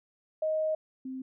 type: tone pair in turn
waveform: sine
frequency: 626 / 261.1 Hz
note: D#5 / C4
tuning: +10 / -3 cents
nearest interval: octave + minor third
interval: 1513 cents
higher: first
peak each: -26 / -35 dBFS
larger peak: first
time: 0.42-0.75 / 1.05-1.22 s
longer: first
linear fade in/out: 5 ms
effects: none